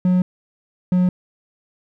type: tone pair in turn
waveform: triangle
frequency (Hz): 181.9 / 181.2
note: F#3 / F#3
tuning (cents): -29 / -36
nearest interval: unison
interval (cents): 7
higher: first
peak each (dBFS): -11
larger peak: neither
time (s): 0.05-0.22 / 0.92-1.09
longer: neither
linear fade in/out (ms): 2
effects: none

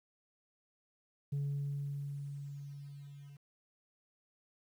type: tone with level ramp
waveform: sine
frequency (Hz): 141.7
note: C#3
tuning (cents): +38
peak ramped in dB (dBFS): -30 to -50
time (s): 1.32-3.37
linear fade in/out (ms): 10
effects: tanh soft clip ceiling -31 dBFS + 11-bit

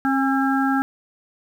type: harmonic tone with a mistuned harmonic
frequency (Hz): 268.9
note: C4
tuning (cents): +47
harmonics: 1 / 3 / 5 / 6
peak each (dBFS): -19 / -24 / -26 / -27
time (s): 0.05-0.82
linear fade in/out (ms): 0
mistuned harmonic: 3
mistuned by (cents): +20
effects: 8-bit

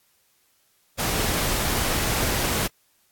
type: noise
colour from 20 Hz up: pink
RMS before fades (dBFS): -24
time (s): 0.98-2.68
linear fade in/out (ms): 20
effects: white hiss -64 dBFS RMS until 3.11 s + AAC 64 kbps

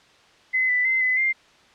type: tone with pitch steps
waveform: sine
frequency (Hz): 2037 / 1989 / 2065 / 2017 / 2102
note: C7 / B6 / C7 / B6 / C7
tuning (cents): -47 / +12 / -23 / +36 / +7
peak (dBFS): -18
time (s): 0.53-1.33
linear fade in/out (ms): 20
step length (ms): 160
effects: white hiss -54 dBFS RMS until 1.74 s + low-pass 4000 Hz 12 dB/octave

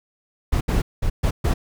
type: noise bursts at uneven times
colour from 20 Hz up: brown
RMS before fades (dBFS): -19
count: 5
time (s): 0.52-0.61 / 0.68-0.82 / 1.02-1.1 / 1.23-1.31 / 1.44-1.54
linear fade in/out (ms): 10
effects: none

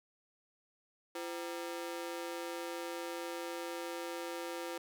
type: ring-modulated tone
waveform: sawtooth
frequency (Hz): 427.7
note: A4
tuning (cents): -49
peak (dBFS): -32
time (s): 1.15-4.78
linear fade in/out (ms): 5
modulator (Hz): 86
effects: none

